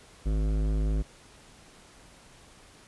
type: tone with hard clipping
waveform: sine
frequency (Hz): 52.5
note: G#1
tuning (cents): +19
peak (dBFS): -26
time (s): 0.25-1.03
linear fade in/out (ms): 20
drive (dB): 15
effects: pink hiss -54 dBFS RMS until 2.87 s + resampled to 24000 Hz